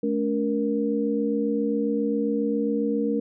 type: tone cluster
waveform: sine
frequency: 216 / 283.4 / 469.3 Hz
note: A3 / C#4 / A#4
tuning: -32 / +38 / +12 cents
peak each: -26 dBFS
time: 0.03-3.2 s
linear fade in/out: 5 ms
effects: none